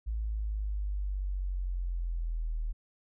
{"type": "linear sweep", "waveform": "sine", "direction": "down", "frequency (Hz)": [55, 38.73], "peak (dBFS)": -30, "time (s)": [0.06, 2.73], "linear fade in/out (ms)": 20, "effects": []}